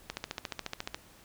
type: click train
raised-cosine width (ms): 0.2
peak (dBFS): -17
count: 13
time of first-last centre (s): 0.1-0.945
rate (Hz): 14.2
effects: pink hiss -57 dBFS RMS until 1.24 s